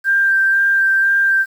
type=tone with vibrato; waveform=sine; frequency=1581 Hz; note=G6; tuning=14 cents sharp; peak=-11 dBFS; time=0.04-1.46 s; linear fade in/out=50 ms; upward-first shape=sine; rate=2 Hz; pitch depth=12 cents each way; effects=7-bit